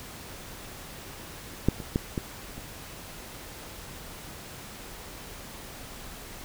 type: clicks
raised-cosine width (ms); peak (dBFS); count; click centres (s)
3; -7 / -23 / -11 / -15 / -28; 5; 1.686 / 1.802 / 1.959 / 2.178 / 2.58
effects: pink hiss -43 dBFS RMS until 6.44 s